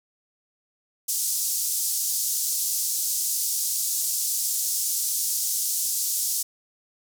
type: band-pass noise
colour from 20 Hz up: pink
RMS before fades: -26 dBFS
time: 1.08-6.43 s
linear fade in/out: 10 ms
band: 5700 to 16000 Hz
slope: 24 dB/octave
effects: none